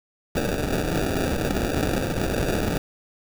violet noise with sample-and-hold, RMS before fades -24 dBFS, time 0.35-2.78 s, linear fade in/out 5 ms, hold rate 1050 Hz, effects none

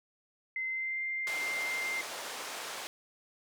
sine tone with pitch glide, 2064 to 2096 Hz, C7 to C7, -24 to +2 cents, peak -32 dBFS, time 0.56-2.01 s, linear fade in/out 2 ms, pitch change +26 cents, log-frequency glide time 0.67-1.02 s
pink band-pass noise, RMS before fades -41 dBFS, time 1.27-2.87 s, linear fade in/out 0 ms, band 560 to 9600 Hz, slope 12 dB/octave
effects none

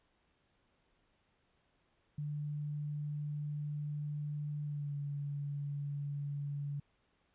sine tone with pitch glide, 147.8 to 143.26 Hz, D3 to D3, +11 to -43 cents, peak -36 dBFS, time 2.18-6.8 s, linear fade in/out 5 ms, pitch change -54 cents, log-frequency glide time 4.63-4.95 s, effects pink hiss -75 dBFS RMS until 7.34 s + resampled to 8000 Hz

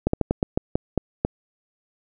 slowing click train, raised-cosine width 2 ms, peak -6 dBFS, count 9, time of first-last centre 0.07-1.25 s, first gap 64 ms, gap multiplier 1.23, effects none

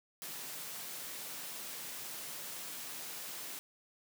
white high-pass noise, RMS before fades -44 dBFS, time 0.22-3.59 s, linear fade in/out 0 ms, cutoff 120 Hz, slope 96 dB/octave, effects none

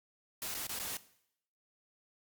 white noise with dropouts, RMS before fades -39 dBFS, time 0.42-0.97 s, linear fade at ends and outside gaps 1 ms, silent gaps 0.543-0.548 / 0.669-0.693 / 0.791-0.798 s, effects noise-tail reverb RT60 0.7 s tail -17 dB re dry + Opus 48 kbps

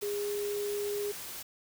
sine tone in noise, 410.6 Hz, G#4, 20 cents flat, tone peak -31 dBFS, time 0.02-1.12 s, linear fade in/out 10 ms, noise white, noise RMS -42 dBFS, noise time 0.01-1.43 s, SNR +8 dB, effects none

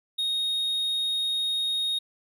triangle tone, 3729 Hz, A#7, in tune, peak -23 dBFS, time 0.18-1.99 s, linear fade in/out 10 ms, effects none

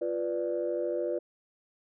sine chord, B diminished, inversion second, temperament equal, 349.2 / 493.9 / 587.3 Hz, F4 / B4 / D5, 0 / 0 / 0 cents, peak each -32 dBFS, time 0.01-1.19 s, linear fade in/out 10 ms, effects tanh soft clip ceiling -20 dBFS

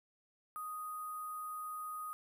sine tone with sample-and-hold, 1244.5 Hz, D#6, in tune, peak -40 dBFS, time 0.56-2.13 s, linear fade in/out 0 ms, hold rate 11025 Hz, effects none

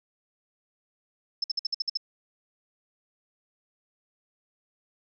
sine tone bursts, 5260 Hz, E8, 5 cents flat, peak -24 dBFS, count 8, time 1.42-1.973 s, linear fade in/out 5 ms, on 21 ms, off 55 ms, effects none

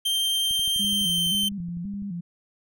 45% pulse tone with pitch glide, 3155 to 3104 Hz, G7 to G7, +10 to -18 cents, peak -22 dBFS, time 0.05-1.49 s, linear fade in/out 10 ms, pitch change -28 cents, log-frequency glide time 0.72-1.36 s
click train, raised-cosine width 5 ms, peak -31 dBFS, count 19, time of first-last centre 0.51-2.023 s, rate 11.9 Hz
sine tone with vibrato, 186.2 Hz, F#3, 11 cents sharp, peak -29 dBFS, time 0.79-2.21 s, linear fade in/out 10 ms, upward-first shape square, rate 1.9 Hz, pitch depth 130 cents each way
effects none

